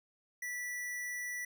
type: tone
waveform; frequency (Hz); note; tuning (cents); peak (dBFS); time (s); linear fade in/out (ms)
square; 1961; B6; -13; -38; 0.42-1.45; 5
effects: none